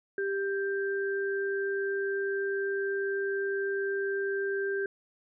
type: tone pair together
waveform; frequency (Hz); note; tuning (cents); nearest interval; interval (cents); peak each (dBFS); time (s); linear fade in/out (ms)
sine; 394.5 / 1576; G4 / G6; +11 / +9; 2 octaves; 2398; -29 / -34; 0.18-4.86; 2
effects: none